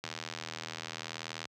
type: click train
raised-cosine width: 0.2 ms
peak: -20 dBFS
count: 115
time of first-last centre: 0.04-1.454 s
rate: 80.6 Hz
effects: high-pass 80 Hz 12 dB/octave